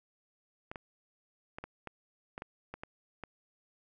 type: clicks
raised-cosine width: 0.5 ms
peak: -26 dBFS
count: 10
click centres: 0.715 / 0.758 / 1.585 / 1.64 / 1.873 / 2.379 / 2.421 / 2.74 / 2.835 / 3.237 s
effects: none